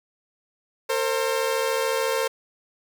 sawtooth tone pair together, 456.2 / 530 Hz, A#4 / C5, -37 / +22 cents, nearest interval minor third, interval 259 cents, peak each -21 dBFS, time 0.89-2.28 s, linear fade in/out 10 ms, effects none

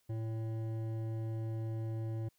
sine tone with hard clipping, 111.8 Hz, A2, 28 cents sharp, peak -37 dBFS, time 0.09-2.29 s, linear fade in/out 10 ms, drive 11 dB, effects white hiss -75 dBFS RMS until 2.38 s

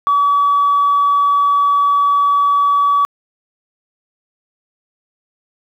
sine tone, 1141 Hz, C#6, 50 cents sharp, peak -9 dBFS, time 0.07-3.05 s, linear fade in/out 0 ms, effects tanh soft clip ceiling -6 dBFS + 8-bit

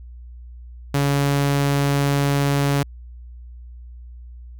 sawtooth tone, 141.2 Hz, C#3, 32 cents sharp, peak -13 dBFS, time 0.94-2.83 s, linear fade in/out 5 ms, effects added 60 Hz sine -36 dBFS peak until 4.59 s

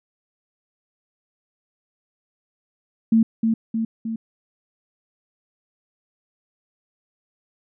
sine tone with echo, 224.9 Hz, A3, 38 cents sharp, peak -12 dBFS, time 3.12-3.23 s, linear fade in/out 5 ms, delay 310 ms, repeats 3, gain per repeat -4 dB, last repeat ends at 4.16 s, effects none

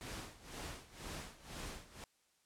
pink noise with tremolo, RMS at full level -45 dBFS, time 0.01-2.04 s, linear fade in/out 0 ms, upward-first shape sine, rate 2 Hz, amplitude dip 85%, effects white hiss -75 dBFS RMS until 2.45 s + low-pass 10000 Hz 12 dB/octave

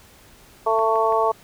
harmonic tone, 222.8 Hz, A3, 22 cents sharp, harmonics 2 / 3 / 4 / 5, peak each -22 / -22 / -22 / -22 dBFS, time 0.66-1.32 s, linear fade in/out 10 ms
click train, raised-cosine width 0.5 ms, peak -24 dBFS, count 3, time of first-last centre 0.79-1.124 s, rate 5.99 Hz
effects pink hiss -50 dBFS RMS until 1.43 s

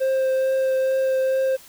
triangle tone with vibrato, 527 Hz, C5, 12 cents sharp, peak -16 dBFS, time 0-1.57 s, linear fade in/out 20 ms, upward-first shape triangle, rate 2.3 Hz, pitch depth 11 cents each way, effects white hiss -47 dBFS RMS until 1.68 s

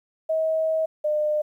sine tone pair in turn, 638 / 604 Hz, D#5 / D5, +43 / +48 cents, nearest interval minor second, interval 95 cents, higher first, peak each -20 dBFS, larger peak neither, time 0.29-0.86 / 1.04-1.42 s, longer first, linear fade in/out 10 ms, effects 10-bit

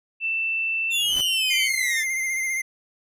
sine tone with pitch glide, 2666 to 3062 Hz, E7 to G7, +19 to -41 cents, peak -22 dBFS, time 0.2-1.69 s, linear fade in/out 50 ms, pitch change +240 cents, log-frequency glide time 0.88-1.2 s
sawtooth exponential sweep, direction down, 3609 to 1739 Hz, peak -21 dBFS, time 0.9-2.05 s, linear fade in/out 50 ms
pink noise with exponential growth, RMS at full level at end -33 dBFS, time 0.92-1.21 s, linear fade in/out 5 ms, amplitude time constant 62 ms
square tone with vibrato, 2096 Hz, C7, 2 cents sharp, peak -24 dBFS, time 1.5-2.62 s, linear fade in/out 10 ms, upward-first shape sine, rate 15 Hz, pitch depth 31 cents each way
effects resampled to 32000 Hz

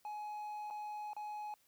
triangle tone with dropouts, 841 Hz, G#5, 22 cents sharp, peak -39 dBFS, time 0.05-1.54 s, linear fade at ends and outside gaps 1 ms, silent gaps 0.702-0.708 / 1.133-1.165 s, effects white hiss -72 dBFS RMS until 1.67 s

